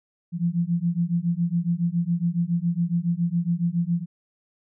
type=beating tone pair; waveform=sine; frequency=168 / 175.2 Hz; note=E3 / F3; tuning=+33 / +6 cents; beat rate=7.2 Hz; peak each=-24 dBFS; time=0.32-4.06 s; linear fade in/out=50 ms; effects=none